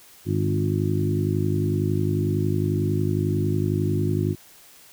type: harmonic tone with a mistuned harmonic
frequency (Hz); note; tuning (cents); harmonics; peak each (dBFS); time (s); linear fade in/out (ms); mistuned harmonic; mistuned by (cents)
51; G#1; -31; 2 / 3 / 4 / 5 / 6 / 7; -24 / -26 / -31 / -31 / -29 / -28; 0.25-4.36; 50; 2; -30
effects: white hiss -50 dBFS RMS until 4.92 s